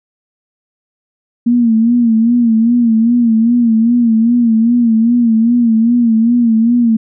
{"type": "tone with vibrato", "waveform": "sine", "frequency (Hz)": 231.8, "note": "A#3", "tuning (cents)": -10, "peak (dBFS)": -7, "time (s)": [1.46, 6.97], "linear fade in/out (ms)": 10, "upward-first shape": "sine", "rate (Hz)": 2.5, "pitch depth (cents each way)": 82, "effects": []}